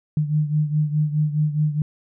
sine beating tone pair, 150.4 / 155.2 Hz, D3 / D#3, +42 / -4 cents, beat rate 4.8 Hz, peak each -19 / -24 dBFS, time 0.17-1.82 s, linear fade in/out 2 ms, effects none

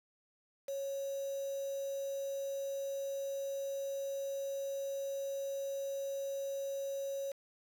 sine tone with quantisation, 550 Hz, C#5, 14 cents flat, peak -36 dBFS, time 0.68-7.32 s, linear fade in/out 5 ms, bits 8, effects none

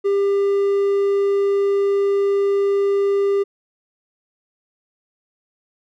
triangle tone, 398.7 Hz, G4, 29 cents sharp, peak -13 dBFS, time 0.04-3.44 s, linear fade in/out 20 ms, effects none

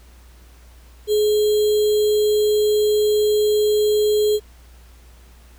sine tone with sample-and-hold, 422.3 Hz, G#4, 29 cents sharp, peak -14 dBFS, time 1.07-4.4 s, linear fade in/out 50 ms, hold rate 3675 Hz, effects added 60 Hz sine -44 dBFS peak until 5.58 s + pink hiss -53 dBFS RMS until 5.58 s

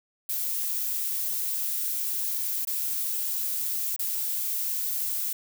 violet noise with dropouts, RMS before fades -29 dBFS, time 0.29-5.33 s, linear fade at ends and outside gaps 5 ms, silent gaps 2.651-2.672 / 3.963-3.992 s, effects none

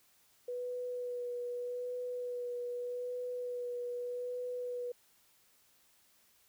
sine tone with vibrato, 490.8 Hz, B4, 11 cents flat, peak -36 dBFS, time 0.48-4.92 s, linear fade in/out 5 ms, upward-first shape sine, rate 0.82 Hz, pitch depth 16 cents each way, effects white hiss -68 dBFS RMS until 6.48 s

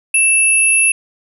sine tone pair together, 2645 / 10746 Hz, E7 / E9, +5 / +32 cents, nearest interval 2 octaves, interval 2427 cents, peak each -12 dBFS, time 0.14-0.92 s, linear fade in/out 5 ms, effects none

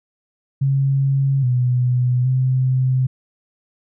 sine tone with pitch steps, 136.7 / 124.6 / 129.4 Hz, C#3 / B2 / C3, -24 / +16 / -19 cents, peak -14 dBFS, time 0.61-3.07 s, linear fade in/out 10 ms, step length 820 ms, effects none

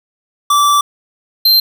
square tone pair in turn, 1163 / 4144 Hz, D6 / C8, -17 / -17 cents, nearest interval octave + minor seventh, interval 2200 cents, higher second, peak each -9 / -7 dBFS, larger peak second, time 0.5-0.81 / 1.45-1.6 s, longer first, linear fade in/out 5 ms, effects none

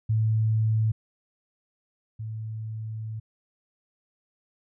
sine tone pair in turn, 110 / 110 Hz, A2 / A2, 0 / 0 cents, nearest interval unison, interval 0 cents, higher neither, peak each -20 / -31 dBFS, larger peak first, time 0.09-0.92 / 2.19-3.2 s, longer second, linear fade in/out 10 ms, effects none

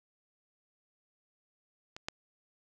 clicks, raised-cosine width 0.2 ms, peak -26 / -17 dBFS, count 2, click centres 1.965 / 2.085 s, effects none

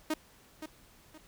sawtooth tone with echo, 311.1 Hz, D#4, in tune, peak -25 dBFS, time 0.1-0.14 s, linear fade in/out 5 ms, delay 520 ms, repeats 2, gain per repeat -10 dB, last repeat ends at 1.18 s, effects pink hiss -60 dBFS RMS until 1.27 s

